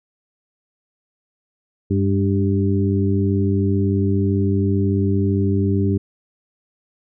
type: harmonic tone with a mistuned harmonic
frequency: 98 Hz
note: G2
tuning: in tune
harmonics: 1 / 2 / 3 / 4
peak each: -18 / -21 / -23 / -24 dBFS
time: 1.9-5.98 s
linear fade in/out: 10 ms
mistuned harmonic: 2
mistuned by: +43 cents
effects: none